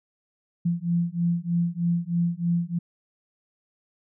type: beating tone pair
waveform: sine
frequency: 170 / 173.2 Hz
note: F3 / F3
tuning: -46 / -14 cents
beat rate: 3.2 Hz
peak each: -25 dBFS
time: 0.65-2.79 s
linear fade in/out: 10 ms
effects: none